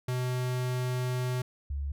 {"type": "tone pair in turn", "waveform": ["square", "sine"], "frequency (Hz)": [126, 70.51], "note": ["B2", "C#2"], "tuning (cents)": [35, 30], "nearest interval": "minor seventh", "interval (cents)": 1005, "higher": "first", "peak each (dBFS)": [-29, -30], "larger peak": "first", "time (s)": [[0.08, 1.42], [1.7, 1.92]], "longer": "first", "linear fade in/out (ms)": 5, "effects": []}